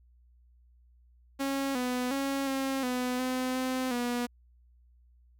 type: tone with pitch steps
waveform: sawtooth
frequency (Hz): 273.9 / 249.4 / 274.5 / 269 / 250.1 / 255.7 / 257.8 / 242.6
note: C#4 / B3 / C#4 / C4 / B3 / C4 / C4 / B3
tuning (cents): -21 / +17 / -17 / +48 / +22 / -40 / -26 / -31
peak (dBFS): -25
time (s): 1.39-4.27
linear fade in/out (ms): 20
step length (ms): 360
effects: added 60 Hz sine -58 dBFS peak until 5.39 s